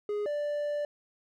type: tone pair in turn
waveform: triangle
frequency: 415.3 / 587.3 Hz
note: G#4 / D5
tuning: 0 / 0 cents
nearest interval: tritone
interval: 600 cents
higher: second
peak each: -27 dBFS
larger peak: neither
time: 0.09-0.26 / 0.26-0.85 s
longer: second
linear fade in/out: 2 ms
effects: none